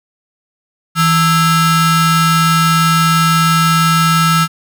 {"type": "ring-modulated tone", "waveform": "45% pulse", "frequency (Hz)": 740, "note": "F#5", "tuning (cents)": 0, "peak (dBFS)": -6, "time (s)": [0.95, 4.48], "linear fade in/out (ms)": 50, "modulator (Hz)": 577, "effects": []}